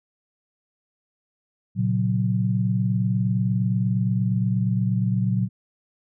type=chord; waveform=sine; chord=F# major; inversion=first; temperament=equal with one note detuned; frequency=116.54 / 136.37 / 185 Hz; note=A#2 / C#3 / F#3; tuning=0 / -28 / 0 cents; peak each=-22 / -28 / -23 dBFS; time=1.75-5.49 s; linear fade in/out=50 ms; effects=none